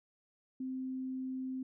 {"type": "tone", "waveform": "sine", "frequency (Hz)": 260, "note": "C4", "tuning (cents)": -11, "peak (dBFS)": -36, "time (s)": [0.6, 1.63], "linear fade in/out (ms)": 5, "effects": []}